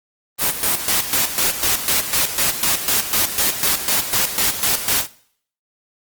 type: noise with tremolo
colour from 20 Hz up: white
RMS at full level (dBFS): -17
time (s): 0.38-5.08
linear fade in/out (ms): 50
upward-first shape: square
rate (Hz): 4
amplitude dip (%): 65
effects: noise-tail reverb RT60 0.6 s tail -20 dB re dry + Opus 24 kbps